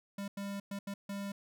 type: tone bursts at uneven times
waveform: square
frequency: 199.6 Hz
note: G3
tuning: 32 cents sharp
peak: -38 dBFS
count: 5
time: 0.18-0.28 / 0.37-0.6 / 0.71-0.79 / 0.87-0.94 / 1.09-1.32 s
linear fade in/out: 5 ms
effects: none